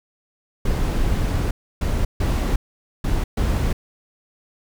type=noise bursts at uneven times; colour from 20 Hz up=brown; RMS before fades=-20 dBFS; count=5; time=0.65-1.51 / 1.81-2.05 / 2.2-2.56 / 3.04-3.24 / 3.37-3.73 s; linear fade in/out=5 ms; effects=none